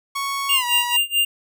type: tone with pitch glide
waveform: sawtooth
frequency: 1108.7 to 965.2 Hz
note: C#6 to B5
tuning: 0 to -40 cents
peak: -19 dBFS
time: 0.15-0.97 s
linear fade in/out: 10 ms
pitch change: -240 cents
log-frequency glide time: 0.53-0.65 s
type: tone with tremolo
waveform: square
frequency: 2799 Hz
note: F7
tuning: 3 cents sharp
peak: -15 dBFS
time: 0.49-1.25 s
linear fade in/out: 5 ms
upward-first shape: sine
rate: 4.6 Hz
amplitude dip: 95%
effects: none